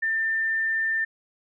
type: tone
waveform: sine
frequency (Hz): 1792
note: A6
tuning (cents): +31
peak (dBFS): -22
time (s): 0.02-1.05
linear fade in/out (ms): 10
effects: none